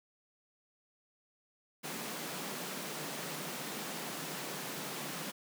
pink high-pass noise, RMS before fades -41 dBFS, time 1.83-5.32 s, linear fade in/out 20 ms, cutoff 140 Hz, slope 96 dB/octave, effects none

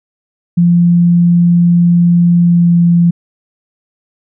sine tone with pitch glide, 173 to 171.71 Hz, F3 to F3, -16 to -29 cents, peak -5 dBFS, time 0.57-3.11 s, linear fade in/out 10 ms, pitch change -13 cents, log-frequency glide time 2.4-2.77 s, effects none

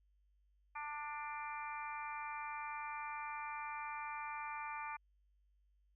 harmonic tone with a mistuned harmonic, 296.6 Hz, D4, 17 cents sharp, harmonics 3 / 4 / 5 / 6 / 7 / 8, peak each -45 / -47 / -53 / -54 / -55 / -49 dBFS, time 0.75-4.97 s, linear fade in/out 10 ms, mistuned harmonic 5, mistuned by -22 cents, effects added 50 Hz sine -70 dBFS peak until 5.95 s

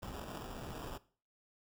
pink noise with sample-and-hold, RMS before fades -45 dBFS, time 0.02-0.98 s, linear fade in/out 10 ms, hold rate 2100 Hz, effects noise-tail reverb RT60 0.4 s tail -18 dB re dry

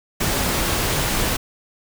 pink noise, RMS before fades -21 dBFS, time 0.2-1.37 s, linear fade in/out 10 ms, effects none

